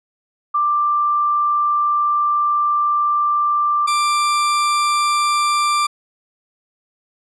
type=tone pair in turn; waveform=sine / 40% pulse; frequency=1181 / 1181 Hz; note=D6 / D6; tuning=+9 / +9 cents; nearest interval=unison; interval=0 cents; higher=neither; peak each=-14 dBFS; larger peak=neither; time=0.54-3.87 / 3.87-5.87 s; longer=first; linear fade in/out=10 ms; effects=resampled to 24000 Hz